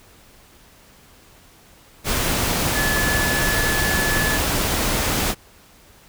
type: tone in noise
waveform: sine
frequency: 1721 Hz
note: A6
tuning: 39 cents flat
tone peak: -22 dBFS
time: 2.73-4.4 s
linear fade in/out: 50 ms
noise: pink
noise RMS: -21 dBFS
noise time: 2.04-5.35 s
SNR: -4 dB
effects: pink hiss -50 dBFS RMS until 6.08 s